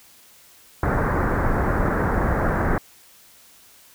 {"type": "low-pass noise", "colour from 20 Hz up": "pink", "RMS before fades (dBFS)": -21, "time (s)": [0.83, 2.78], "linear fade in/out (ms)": 2, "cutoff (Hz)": 1800, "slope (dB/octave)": 48, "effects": ["white hiss -51 dBFS RMS until 3.94 s"]}